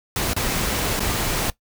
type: noise with dropouts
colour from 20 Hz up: pink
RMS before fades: -23 dBFS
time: 0.16-1.5 s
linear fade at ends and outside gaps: 1 ms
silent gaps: 0.334-0.364 / 0.994-1.004 s
effects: noise-tail reverb RT60 0.1 s tail -18 dB re dry